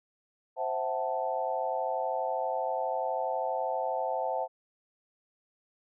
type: chord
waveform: sine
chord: F# half-diminished seventh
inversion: second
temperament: equal with one note detuned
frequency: 523.3 / 659.3 / 751.6 / 880 Hz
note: C5 / E5 / F#5 / A5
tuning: 0 / 0 / +27 / 0 cents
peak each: -34 dBFS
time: 0.56-4.48 s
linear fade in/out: 50 ms
effects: none